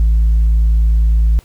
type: tone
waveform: sine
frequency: 55 Hz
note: A1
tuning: in tune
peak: -6 dBFS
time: 0-1.39 s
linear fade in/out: 0 ms
effects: tanh soft clip ceiling -7 dBFS + pink hiss -48 dBFS RMS until 1.44 s